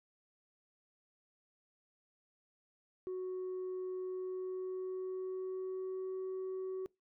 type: tone with pitch glide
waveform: sine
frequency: 370 to 376.3 Hz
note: F#4 to F#4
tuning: 0 to +29 cents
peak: -35 dBFS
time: 3.07-6.86 s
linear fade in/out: 0 ms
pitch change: +29 cents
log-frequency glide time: 3.97-6.16 s
effects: noise-tail reverb RT60 0.2 s tail -25 dB re dry + tanh soft clip ceiling -36 dBFS